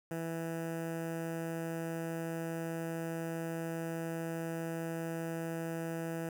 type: tone with notch filter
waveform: 15% pulse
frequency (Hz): 164.81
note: E3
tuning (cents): 0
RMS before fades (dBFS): -38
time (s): 0.11-6.29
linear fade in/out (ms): 2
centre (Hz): 4000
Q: 0.69
effects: none